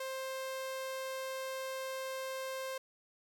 sawtooth tone, 527 Hz, C5, 12 cents sharp, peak -34 dBFS, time 0-2.78 s, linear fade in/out 5 ms, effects none

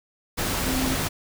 sine tone in noise, 260 Hz, C4, 11 cents flat, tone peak -25 dBFS, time 0.65-0.96 s, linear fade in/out 20 ms, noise pink, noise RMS -26 dBFS, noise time 0.37-1.09 s, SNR -2 dB, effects none

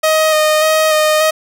sawtooth tone with vibrato, 622.3 Hz, D#5, in tune, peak -6 dBFS, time 0.03-1.31 s, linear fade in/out 10 ms, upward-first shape square, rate 1.7 Hz, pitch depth 17 cents each way, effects none

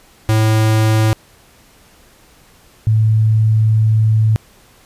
square / sine tone pair in turn, 109.6 / 109.6 Hz, A2 / A2, -6 / -6 cents, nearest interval unison, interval 0 cents, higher neither, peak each -11 / -9 dBFS, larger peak second, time 0.29-1.13 / 2.87-4.36 s, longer second, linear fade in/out 0 ms, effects pink hiss -48 dBFS RMS until 4.85 s + resampled to 32000 Hz

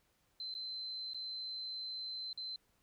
sine tone with dropouts, 4078 Hz, C8, 45 cents flat, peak -40 dBFS, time 0.4-2.56 s, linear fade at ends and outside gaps 2 ms, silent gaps 0.541-0.55 / 1.135-1.145 / 2.33-2.375 s, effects pink hiss -75 dBFS RMS until 2.82 s

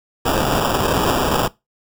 violet noise with sample-and-hold, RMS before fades -18 dBFS, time 0.25-1.48 s, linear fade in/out 5 ms, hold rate 2100 Hz, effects noise-tail reverb RT60 0.2 s tail -20 dB re dry

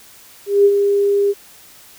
sine tone with ADSR envelope, 402.9 Hz, G4, 48 cents sharp, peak -6 dBFS, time 0.46-1.34 s, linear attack 190 ms, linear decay 55 ms, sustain -6 dB, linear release 38 ms, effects white hiss -44 dBFS RMS until 1.98 s

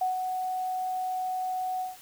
sine tone with ADSR envelope, 742 Hz, F#5, 5 cents sharp, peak -23 dBFS, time 0.01-1.97 s, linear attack 6 ms, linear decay 140 ms, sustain -5 dB, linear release 160 ms, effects white hiss -51 dBFS RMS until 2.01 s

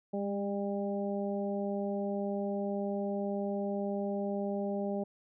harmonic tone with a mistuned harmonic, 200 Hz, G3, 35 cents sharp, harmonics 1 / 2 / 3 / 4, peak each -34 / -37 / -37 / -43 dBFS, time 0.13-5.04 s, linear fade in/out 10 ms, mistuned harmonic 1, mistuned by +16 cents, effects none

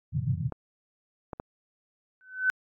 white band-pass noise, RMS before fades -29 dBFS, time 0.12-0.5 s, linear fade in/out 20 ms, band 100 to 150 Hz, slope 48 dB/octave
clicks, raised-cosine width 1 ms, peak -21 dBFS, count 3, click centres 0.523 / 1.332 / 1.399 s
sine tone with exponential growth, 1515 Hz, F#6, 40 cents sharp, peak -18 dBFS, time 2.21-2.5 s, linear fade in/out 0 ms, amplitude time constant 62 ms
effects AAC 64 kbps

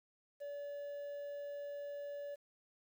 triangle tone with quantisation, 574 Hz, D5, 40 cents flat, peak -40 dBFS, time 0.4-2.36 s, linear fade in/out 20 ms, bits 11, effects none

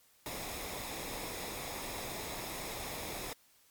pink noise with comb filter, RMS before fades -41 dBFS, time 0.26-3.33 s, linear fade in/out 0 ms, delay 0.67 ms, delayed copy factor -0.5, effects white hiss -66 dBFS RMS until 3.7 s + MP3 96 kbps

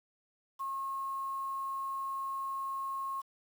sine tone with quantisation, 1082 Hz, C#6, 42 cents flat, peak -34 dBFS, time 0.59-3.22 s, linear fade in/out 20 ms, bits 9, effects none

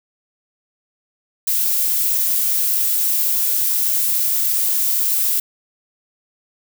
violet noise, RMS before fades -18 dBFS, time 1.47-5.4 s, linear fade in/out 5 ms, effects none

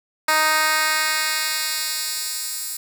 10% pulse tone with high-pass filter sweep, 311.1 Hz, D#4, in tune, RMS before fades -22 dBFS, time 0.28-2.77 s, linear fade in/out 5 ms, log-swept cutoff 940 to 8300 Hz, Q 0.79, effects none

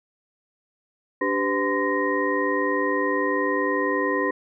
sine tone cluster, 292.8 / 393.1 / 504 / 1028 / 1867 Hz, D4 / G4 / B4 / C6 / A#6, -5 / +5 / +35 / -31 / +2 cents, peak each -27 dBFS, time 1.21-4.31 s, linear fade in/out 5 ms, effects none

